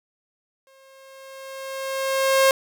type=tone with exponential growth; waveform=sawtooth; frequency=536 Hz; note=C5; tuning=42 cents sharp; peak=-9 dBFS; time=0.67-2.51 s; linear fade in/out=1 ms; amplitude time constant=400 ms; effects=none